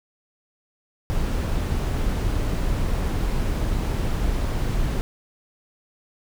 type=noise; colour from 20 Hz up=brown; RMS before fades=-23 dBFS; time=1.1-5.01 s; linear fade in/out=0 ms; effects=none